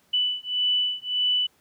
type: beating tone pair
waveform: sine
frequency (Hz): 2979 / 2980.7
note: F#7 / F#7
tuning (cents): +11 / +12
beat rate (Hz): 1.7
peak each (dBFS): -25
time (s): 0.13-1.47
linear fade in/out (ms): 10
effects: pink hiss -63 dBFS RMS until 1.6 s + high-pass 100 Hz 12 dB/octave